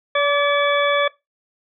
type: harmonic tone with a mistuned harmonic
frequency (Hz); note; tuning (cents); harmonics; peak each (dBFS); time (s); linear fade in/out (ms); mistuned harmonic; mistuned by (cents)
573; D5; -43; 1 / 2 / 3 / 4 / 6; -18 / -21 / -23 / -24 / -26; 0.15-1.08; 5; 2; +18
effects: noise-tail reverb RT60 0.2 s tail -20 dB re dry